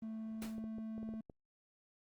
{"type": "tone", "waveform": "triangle", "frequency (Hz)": 220.8, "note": "A3", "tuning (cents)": 6, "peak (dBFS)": -39, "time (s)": [0.02, 1.21], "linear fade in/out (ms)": 5}
{"type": "noise with exponential decay", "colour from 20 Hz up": "pink", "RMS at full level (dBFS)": -44, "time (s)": [0.42, 0.63], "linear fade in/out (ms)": 0, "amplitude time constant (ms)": 44}
{"type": "clicks", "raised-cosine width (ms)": 2, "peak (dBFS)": -37, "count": 8, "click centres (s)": [0.582, 0.641, 0.784, 0.98, 1.03, 1.09, 1.138, 1.298]}
{"effects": ["Opus 32 kbps"]}